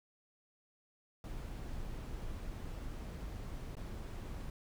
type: noise with dropouts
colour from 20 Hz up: brown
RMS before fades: -43 dBFS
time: 1.24-4.5 s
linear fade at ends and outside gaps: 1 ms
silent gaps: 3.753-3.768 s
effects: none